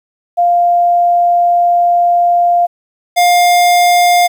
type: tone pair in turn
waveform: sine / square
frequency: 698.5 / 706.2 Hz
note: F5 / F5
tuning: 0 / +19 cents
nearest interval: unison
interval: 19 cents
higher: second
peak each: -7 dBFS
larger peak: neither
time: 0.37-2.67 / 3.16-4.28 s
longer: first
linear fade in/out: 20 ms
effects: 8-bit